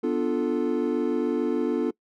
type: chord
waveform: triangle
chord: B half-diminished seventh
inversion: none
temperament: equal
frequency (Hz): 246.9 / 293.7 / 349.2 / 440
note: B3 / D4 / F4 / A4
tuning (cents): 0 / 0 / 0 / 0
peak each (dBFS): -26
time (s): 0.03-1.91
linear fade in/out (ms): 10
effects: noise-tail reverb RT60 0.1 s tail -23 dB re dry